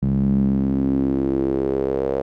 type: tone with band-pass filter sweep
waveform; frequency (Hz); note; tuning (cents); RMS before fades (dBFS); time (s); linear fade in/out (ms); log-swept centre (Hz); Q
sawtooth; 67.3; C2; +49; -20; 0.02-2.22; 10; 170 to 510; 4.7
effects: none